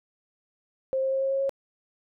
sine tone with pitch steps, 529 / 532.4 / 535.8 / 539.2 / 542.6 / 546.1 Hz, C5 / C5 / C5 / C#5 / C#5 / C#5, +19 / +30 / +41 / -48 / -37 / -26 cents, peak -23 dBFS, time 0.93-1.494 s, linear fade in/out 0 ms, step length 94 ms, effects none

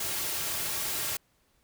white noise with comb filter, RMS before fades -32 dBFS, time 0-1.17 s, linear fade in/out 5 ms, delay 4 ms, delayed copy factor -0.5, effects pink hiss -69 dBFS RMS until 1.63 s

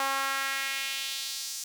sawtooth tone with high-pass filter sweep, 271.6 Hz, C#4, 35 cents flat, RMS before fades -32 dBFS, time 0-1.64 s, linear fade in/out 2 ms, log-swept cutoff 940 to 6200 Hz, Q 1.7, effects none

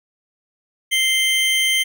square tone pair together, 2093 / 3126 Hz, C7 / G7, 0 / -6 cents, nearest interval perfect fifth, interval 694 cents, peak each -19 dBFS, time 0.91-1.84 s, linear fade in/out 20 ms, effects none

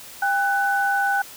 sine tone pair together, 798 / 1496 Hz, G5 / F#6, +31 / +19 cents, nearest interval major seventh, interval 1088 cents, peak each -21 dBFS, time 0.22-1.22 s, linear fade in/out 5 ms, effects white hiss -41 dBFS RMS until 1.36 s

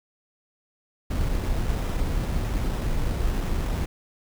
brown noise with sample-and-hold, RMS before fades -25 dBFS, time 1.1-3.86 s, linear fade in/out 10 ms, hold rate 4410 Hz, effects none

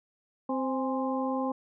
harmonic tone with a mistuned harmonic, 261.6 Hz, C4, in tune, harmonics 1 / 2 / 3 / 4, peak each -30 / -33 / -35 / -36 dBFS, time 0.49-1.52 s, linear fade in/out 5 ms, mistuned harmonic 3, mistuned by +74 cents, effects none

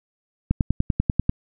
click train, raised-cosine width 5 ms, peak -6 dBFS, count 9, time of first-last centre 0.51-1.294 s, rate 10.2 Hz, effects none

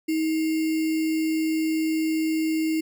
sine tone with sample-and-hold, 317.6 Hz, D#4, 36 cents sharp, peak -21 dBFS, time 0.08-2.81 s, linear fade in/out 10 ms, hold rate 2450 Hz, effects none

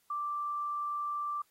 sine tone, 1174.7 Hz, D6, in tune, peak -32 dBFS, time 0.1-1.42 s, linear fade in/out 5 ms, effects white hiss -71 dBFS RMS until 1.5 s + AAC 48 kbps

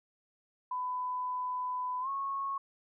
sine tone with pitch glide, 1001 to 1097.9 Hz, B5 to C#6, +23 to -17 cents, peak -32 dBFS, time 0.71-2.58 s, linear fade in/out 5 ms, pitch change +160 cents, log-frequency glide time 2.01-2.09 s, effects none

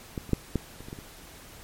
clicks, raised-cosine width 3 ms, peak -18 / -28 / -9 / -12 / -30 / -28 / -24 / -28 dBFS, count 8, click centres 0.178 / 0.293 / 0.333 / 0.557 / 0.806 / 0.885 / 0.929 / 0.988 s, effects pink hiss -48 dBFS RMS until 1.63 s + MP3 64 kbps

